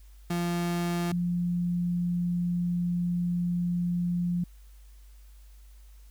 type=tone pair in turn; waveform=35% pulse / sine; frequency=173 / 175.21 Hz; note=F3 / F3; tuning=-16 / +6 cents; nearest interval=unison; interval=22 cents; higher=second; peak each=-25 dBFS; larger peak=neither; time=0.3-1.12 / 1.12-4.44 s; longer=second; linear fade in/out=5 ms; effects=added 50 Hz sine -48 dBFS peak until 6.1 s + white hiss -64 dBFS RMS until 6.1 s